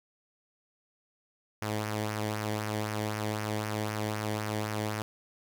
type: tone with flanger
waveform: sawtooth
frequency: 106.7 Hz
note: G#2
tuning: 47 cents sharp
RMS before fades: -33 dBFS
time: 1.62-5.02 s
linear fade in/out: 0 ms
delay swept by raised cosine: 0.25 to 0.79 ms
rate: 3.9 Hz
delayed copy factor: -0.55
effects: none